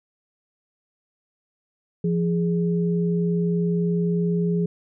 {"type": "tone pair together", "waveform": "sine", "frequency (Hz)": [172.11, 415.3], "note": ["F3", "G#4"], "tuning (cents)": [-25, 0], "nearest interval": "octave + minor third", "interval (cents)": 1525, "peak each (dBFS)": [-20, -26], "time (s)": [2.04, 4.66], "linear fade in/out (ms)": 5, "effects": []}